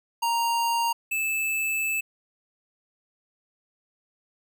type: tone pair in turn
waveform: square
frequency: 932.3 / 2625 Hz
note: A#5 / E7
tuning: 0 / -8 cents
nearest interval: octave + tritone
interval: 1792 cents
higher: second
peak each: -23 / -25 dBFS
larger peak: first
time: 0.22-0.93 / 1.11-2.01 s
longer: second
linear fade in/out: 10 ms
effects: none